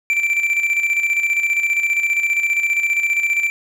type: tone with tremolo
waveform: triangle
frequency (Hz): 2345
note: D7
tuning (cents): -3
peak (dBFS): -12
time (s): 0.1-3.5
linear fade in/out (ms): 0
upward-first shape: square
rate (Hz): 15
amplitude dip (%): 50
effects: none